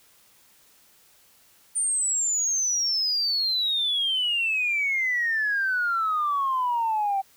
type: exponential sweep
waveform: sine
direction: down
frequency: 9110 to 768 Hz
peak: -21 dBFS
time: 1.75-7.22 s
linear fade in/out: 20 ms
effects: tanh soft clip ceiling -17 dBFS + white hiss -58 dBFS RMS until 7.36 s